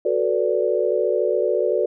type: chord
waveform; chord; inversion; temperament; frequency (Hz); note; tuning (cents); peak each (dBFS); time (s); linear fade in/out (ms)
sine; B minor seventh; second; equal with one note detuned; 370 / 440 / 493.9 / 581.3; F#4 / A4 / B4 / D5; 0 / 0 / 0 / -18; -23; 0.05-1.86; 5
effects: none